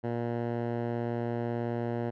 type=tone with low-pass filter; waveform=10% pulse; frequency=118.3 Hz; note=A#2; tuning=26 cents sharp; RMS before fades=-32 dBFS; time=0.03-2.11 s; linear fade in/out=20 ms; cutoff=1200 Hz; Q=0.54; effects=none